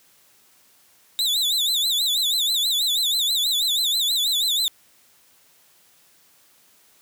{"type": "tone with vibrato", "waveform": "40% pulse", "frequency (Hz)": 3729, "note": "A#7", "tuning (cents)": 0, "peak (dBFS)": -18, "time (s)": [1.19, 4.68], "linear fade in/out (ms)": 0, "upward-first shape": "sine", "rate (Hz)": 6.2, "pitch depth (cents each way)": 160, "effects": ["white hiss -57 dBFS RMS until 7.01 s", "high-pass 80 Hz 12 dB/octave"]}